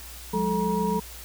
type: tone cluster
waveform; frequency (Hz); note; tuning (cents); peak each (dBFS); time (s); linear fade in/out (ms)
sine; 179.2 / 206.1 / 436.5 / 953; F3 / G#3 / A4 / A#5; +45 / -13 / -14 / +38; -28; 0.33-1; 10
effects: added 60 Hz sine -43 dBFS peak until 1.24 s + white hiss -43 dBFS RMS until 1.24 s